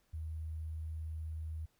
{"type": "tone with sample-and-hold", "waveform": "sine", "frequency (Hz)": 79.2, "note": "D#2", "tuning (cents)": 31, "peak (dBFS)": -38, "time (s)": [0.13, 1.66], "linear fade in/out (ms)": 10, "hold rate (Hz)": 11025, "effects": ["pink hiss -75 dBFS RMS until 1.79 s"]}